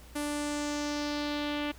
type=tone with low-pass filter sweep; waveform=sawtooth; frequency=293.7 Hz; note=D4; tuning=in tune; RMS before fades=-33 dBFS; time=0.15-1.72 s; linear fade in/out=10 ms; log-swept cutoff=11000 to 2900 Hz; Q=2.4; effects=added 60 Hz sine -50 dBFS peak until 1.78 s + pink hiss -55 dBFS RMS until 1.78 s